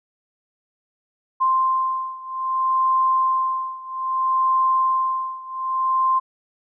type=beating tone pair; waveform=sine; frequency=1046.5 / 1047.12 Hz; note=C6 / C6; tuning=0 / +1 cents; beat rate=0.62 Hz; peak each=-20 / -22 dBFS; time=1.4-6.2 s; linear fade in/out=20 ms; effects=none